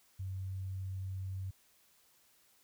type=tone; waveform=sine; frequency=94.9 Hz; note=F#2; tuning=44 cents sharp; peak=-37 dBFS; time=0.19-1.51 s; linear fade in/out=10 ms; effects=white hiss -68 dBFS RMS until 2.63 s